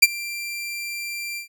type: tone with ADSR envelope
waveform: sawtooth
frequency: 2365 Hz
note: D7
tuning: 12 cents sharp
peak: -3 dBFS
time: 0.02-1.48 s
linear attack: 11 ms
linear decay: 33 ms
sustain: -22 dB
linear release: 110 ms
effects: none